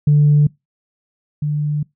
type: tone pair in turn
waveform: sine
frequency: 147.4 / 148.68 Hz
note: D3 / D3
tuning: +7 / +22 cents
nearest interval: unison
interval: 15 cents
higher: second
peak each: -7 / -16 dBFS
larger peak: first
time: 0.07-0.47 / 1.42-1.83 s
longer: second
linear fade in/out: 5 ms
effects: noise-tail reverb RT60 0.2 s tail -25 dB re dry + tanh soft clip ceiling -5 dBFS